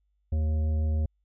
harmonic tone with a mistuned harmonic, 77.78 Hz, D#2, in tune, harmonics 1 / 3 / 5 / 7 / 9, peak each -23 / -39 / -48 / -45 / -54 dBFS, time 0.32-1.06 s, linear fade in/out 5 ms, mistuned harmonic 3, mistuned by -52 cents, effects added 50 Hz sine -69 dBFS peak until 1.24 s

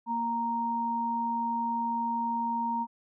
sine tone pair together, 233.1 / 930.9 Hz, A#3 / A#5, 0 / -3 cents, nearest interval 2 octaves, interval 2397 cents, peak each -34 / -28 dBFS, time 0.06-2.87 s, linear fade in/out 50 ms, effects none

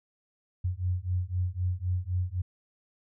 sine beating tone pair, 88.8 / 92.7 Hz, F2 / F#2, +29 / +4 cents, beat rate 3.9 Hz, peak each -30 dBFS, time 0.64-2.42 s, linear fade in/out 10 ms, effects none

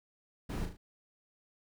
brown noise with echo, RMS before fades -37 dBFS, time 0.49-0.66 s, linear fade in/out 10 ms, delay 37 ms, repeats 3, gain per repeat -6 dB, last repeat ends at 0.771 s, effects none

